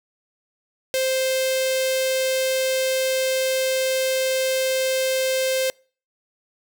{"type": "tone with notch filter", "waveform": "sawtooth", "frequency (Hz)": 523.3, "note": "C5", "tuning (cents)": 0, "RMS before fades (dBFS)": -22, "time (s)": [0.94, 5.7], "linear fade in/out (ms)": 0, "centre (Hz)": 1100, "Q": 0.73, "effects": ["noise-tail reverb RT60 0.4 s tail -26 dB re dry"]}